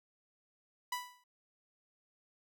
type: tone with exponential decay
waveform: sawtooth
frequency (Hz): 987.8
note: B5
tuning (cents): 0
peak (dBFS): -29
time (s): 0.92-1.24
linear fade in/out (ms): 5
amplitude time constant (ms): 69
effects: none